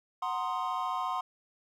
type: chord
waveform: triangle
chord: C half-diminished seventh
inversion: second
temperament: equal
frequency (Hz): 740 / 932.3 / 1046.5 / 1244.5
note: Gb5 / Bb5 / C6 / Eb6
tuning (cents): 0 / 0 / 0 / 0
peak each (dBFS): -34 / -37 / -31 / -37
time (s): 0.22-1.21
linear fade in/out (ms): 5
effects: none

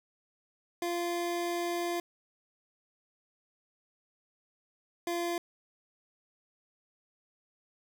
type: tone pair in turn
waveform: 25% pulse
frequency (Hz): 346.1 / 344.4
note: F4 / F4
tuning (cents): -16 / -24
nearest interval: unison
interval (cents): 8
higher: first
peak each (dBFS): -27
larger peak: neither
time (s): 0.82-2 / 5.07-5.38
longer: first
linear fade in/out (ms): 2
effects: none

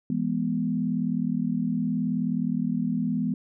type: chord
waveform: sine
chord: E major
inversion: none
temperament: equal with one note detuned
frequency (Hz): 167.69 / 207.7 / 246.9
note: E3 / G#3 / B3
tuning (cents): +30 / 0 / 0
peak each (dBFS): -29 / -28 / -27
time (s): 0.1-3.34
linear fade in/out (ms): 2
effects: none

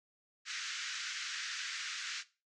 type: band-pass noise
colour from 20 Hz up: pink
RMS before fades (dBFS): -41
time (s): 0.45-2.24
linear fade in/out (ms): 50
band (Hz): 1400 to 6900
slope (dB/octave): 48
effects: noise-tail reverb RT60 0.3 s tail -17 dB re dry

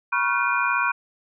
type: tone cluster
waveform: sine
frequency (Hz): 968 / 1102 / 1402 / 1519 / 2426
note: B5 / C#6 / F6 / F#6 / D#7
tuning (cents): -35 / -11 / +6 / +45 / -44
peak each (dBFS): -26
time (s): 0.12-0.92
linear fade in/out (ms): 10
effects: none

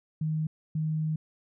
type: tone bursts at uneven times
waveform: sine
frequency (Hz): 156.3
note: D#3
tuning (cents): +8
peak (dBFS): -26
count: 2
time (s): 0.21-0.47 / 0.75-1.16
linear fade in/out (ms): 5
effects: none

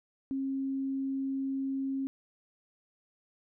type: tone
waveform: sine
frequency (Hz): 270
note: C#4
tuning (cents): -45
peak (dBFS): -30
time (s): 0.31-2.07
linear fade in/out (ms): 0
effects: none

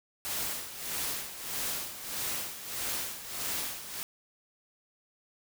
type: noise with tremolo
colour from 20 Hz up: white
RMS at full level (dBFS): -33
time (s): 0.25-4.03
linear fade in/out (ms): 0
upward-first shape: sine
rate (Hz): 1.6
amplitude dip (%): 70
effects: none

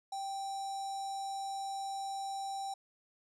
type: tone with notch filter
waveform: square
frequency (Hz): 784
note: G5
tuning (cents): 0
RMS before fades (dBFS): -39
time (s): 0.12-2.74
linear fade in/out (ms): 5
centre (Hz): 2400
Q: 1.4
effects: resampled to 22050 Hz

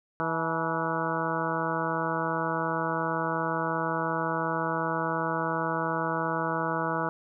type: harmonic tone with a mistuned harmonic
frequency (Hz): 162.8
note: E3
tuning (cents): -21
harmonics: 1 / 2 / 3 / 4 / 5 / 6 / 7 / 8 / 9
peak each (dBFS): -35 / -35 / -35 / -35 / -35 / -35 / -35 / -35 / -35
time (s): 0.2-7.09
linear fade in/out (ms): 0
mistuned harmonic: 5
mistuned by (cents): +78
effects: none

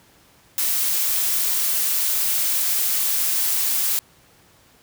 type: noise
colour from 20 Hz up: blue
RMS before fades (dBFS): -21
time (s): 0.58-3.99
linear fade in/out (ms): 0
effects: pink hiss -54 dBFS RMS until 4.82 s + high-pass 60 Hz 12 dB/octave

